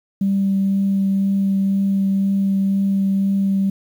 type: tone with vibrato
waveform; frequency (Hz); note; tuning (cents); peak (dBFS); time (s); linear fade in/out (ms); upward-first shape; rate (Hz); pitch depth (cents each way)
sine; 195.6; G3; -4; -14; 0.21-3.7; 5; triangle; 2; 11
effects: tanh soft clip ceiling -10 dBFS + 8-bit